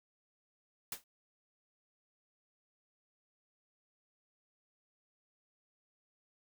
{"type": "noise with exponential decay", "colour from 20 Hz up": "white", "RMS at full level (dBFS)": -36, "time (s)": [0.92, 1.04], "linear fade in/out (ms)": 2, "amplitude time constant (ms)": 24, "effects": []}